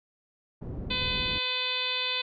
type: low-pass noise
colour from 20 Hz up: pink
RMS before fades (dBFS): -36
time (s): 0.61-1.39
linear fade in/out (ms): 10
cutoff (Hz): 340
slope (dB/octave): 12
type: harmonic tone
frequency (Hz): 505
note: B4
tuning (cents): +39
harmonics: 1 / 2 / 3 / 4 / 5 / 6 / 7 / 8 / 9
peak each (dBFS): -41 / -39 / -42 / -40 / -33 / -37 / -31 / -36 / -42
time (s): 0.9-2.22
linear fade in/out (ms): 10
effects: none